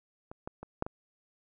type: clicks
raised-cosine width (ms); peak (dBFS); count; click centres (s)
1; -29 / -24 / -28 / -15 / -23; 5; 0.315 / 0.475 / 0.63 / 0.824 / 0.865
effects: none